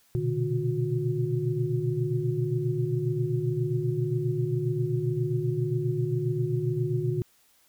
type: tone cluster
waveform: sine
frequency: 120.6 / 128.1 / 150 / 361.7 Hz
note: B2 / C3 / D3 / F#4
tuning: -41 / -36 / +37 / -39 cents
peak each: -30 dBFS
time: 0.15-7.22 s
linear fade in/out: 0 ms
effects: white hiss -63 dBFS RMS until 7.68 s